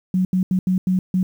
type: tone bursts at uneven times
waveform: sine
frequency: 185 Hz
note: F#3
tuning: in tune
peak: -15 dBFS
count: 6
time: 0.14-0.25 / 0.33-0.43 / 0.51-0.59 / 0.67-0.78 / 0.87-0.99 / 1.14-1.23 s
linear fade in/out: 2 ms
effects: 8-bit